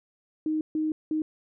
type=tone bursts at uneven times; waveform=sine; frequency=311.1 Hz; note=D#4; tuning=in tune; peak=-24 dBFS; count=3; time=0.46-0.61 / 0.75-0.92 / 1.11-1.22 s; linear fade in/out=2 ms; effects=none